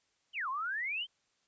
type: exponential two-way sweep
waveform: sine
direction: down then up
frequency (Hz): 3200 to 1009 to 3200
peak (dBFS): -33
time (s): 0.33-1.07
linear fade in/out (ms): 50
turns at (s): 0.49
effects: white hiss -75 dBFS RMS until 1.47 s + resampled to 16000 Hz